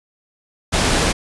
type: low-pass noise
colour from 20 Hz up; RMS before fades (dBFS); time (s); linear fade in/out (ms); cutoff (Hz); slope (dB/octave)
pink; -17; 0.72-1.13; 20; 9400; 12
effects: resampled to 24000 Hz